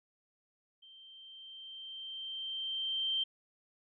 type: tone with level ramp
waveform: sine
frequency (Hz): 3136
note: G7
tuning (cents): 0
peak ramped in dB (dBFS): -54 to -29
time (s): 0.82-3.24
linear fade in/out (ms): 10
effects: none